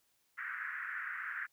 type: band-pass noise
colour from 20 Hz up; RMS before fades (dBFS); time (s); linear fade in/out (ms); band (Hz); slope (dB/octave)
pink; -41; 0.37-1.47; 20; 1400 to 1900; 48
effects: white hiss -75 dBFS RMS until 1.52 s